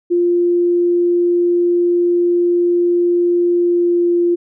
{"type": "tone with pitch glide", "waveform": "sine", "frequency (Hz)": [349.2, 347], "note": ["F4", "F4"], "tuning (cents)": [0, -11], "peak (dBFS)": -11, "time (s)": [0.1, 4.36], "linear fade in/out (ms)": 20, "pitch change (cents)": -11, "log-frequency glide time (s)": [3.53, 4.16], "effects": []}